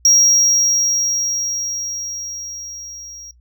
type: tone with level ramp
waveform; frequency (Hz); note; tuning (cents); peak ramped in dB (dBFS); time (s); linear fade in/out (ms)
triangle; 5640; F8; +16; -7 to -33; 0.05-3.31; 2
effects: noise-tail reverb RT60 0.1 s tail -18 dB re dry + added 60 Hz sine -48 dBFS peak until 3.4 s